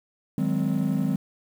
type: chord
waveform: triangle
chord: Ab dominant seventh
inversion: second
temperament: just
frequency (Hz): 155.74 / 186.89 / 207.7 / 259.6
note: Eb3 / Gb3 / Ab3 / C4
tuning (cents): +2 / +18 / 0 / -13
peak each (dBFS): -25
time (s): 0.38-1.16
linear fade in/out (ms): 2
effects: tanh soft clip ceiling -13 dBFS + 8-bit